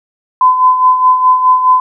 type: tone with tremolo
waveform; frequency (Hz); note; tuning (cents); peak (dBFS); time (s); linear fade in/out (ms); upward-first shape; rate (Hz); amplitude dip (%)
sine; 1016; B5; +49; -3; 0.41-1.8; 2; sine; 4.8; 60
effects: none